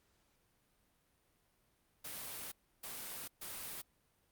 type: noise bursts at uneven times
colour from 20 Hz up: white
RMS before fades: -45 dBFS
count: 3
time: 2.04-2.52 / 2.83-3.28 / 3.41-3.82 s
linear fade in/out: 10 ms
effects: pink hiss -75 dBFS RMS until 4.31 s + Opus 48 kbps